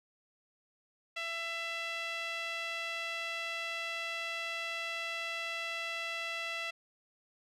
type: tone with band-pass filter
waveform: sawtooth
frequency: 668 Hz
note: E5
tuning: 23 cents sharp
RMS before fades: -38 dBFS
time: 1.16-6.71 s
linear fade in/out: 10 ms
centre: 2600 Hz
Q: 2.2
effects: none